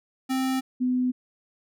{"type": "tone pair in turn", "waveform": ["square", "sine"], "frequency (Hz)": [262, 251.8], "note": ["C4", "B3"], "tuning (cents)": [2, 34], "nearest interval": "minor second", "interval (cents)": 68, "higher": "first", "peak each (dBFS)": [-24, -21], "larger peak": "second", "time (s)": [[0.29, 0.61], [0.8, 1.12]], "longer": "neither", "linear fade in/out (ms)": 20, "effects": []}